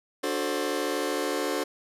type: chord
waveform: sawtooth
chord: D dominant seventh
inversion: none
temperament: just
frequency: 293.7 / 367.1 / 440.5 / 528.6 Hz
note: D4 / F#4 / A4 / C5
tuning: 0 / -14 / +2 / +18 cents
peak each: -28 dBFS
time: 0.23-1.64 s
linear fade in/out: 10 ms
effects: resampled to 32000 Hz + 10-bit